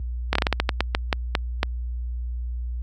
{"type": "slowing click train", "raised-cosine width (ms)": 0.3, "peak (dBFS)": -3, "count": 13, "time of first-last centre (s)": [0.33, 1.631], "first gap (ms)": 24, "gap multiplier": 1.25, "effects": ["added 60 Hz sine -20 dBFS peak until 2.82 s", "high-pass 80 Hz 12 dB/octave"]}